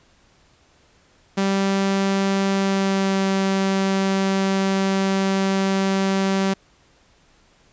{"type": "tone with pitch glide", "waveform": "sawtooth", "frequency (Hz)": [195.2, 193.29], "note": ["G3", "G3"], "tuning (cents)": [-7, -24], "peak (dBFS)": -14, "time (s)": [1.37, 6.54], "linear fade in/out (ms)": 10, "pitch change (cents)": -17, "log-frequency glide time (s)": [2.52, 3.22], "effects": ["pink hiss -57 dBFS RMS until 7.72 s", "resampled to 16000 Hz"]}